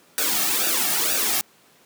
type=noise with flanger; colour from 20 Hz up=white; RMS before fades=-22 dBFS; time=0.18-1.41 s; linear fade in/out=0 ms; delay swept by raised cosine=0.94 to 2.04 ms; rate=2.1 Hz; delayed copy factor=-0.75; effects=pink hiss -55 dBFS RMS until 1.85 s + high-pass 200 Hz 12 dB/octave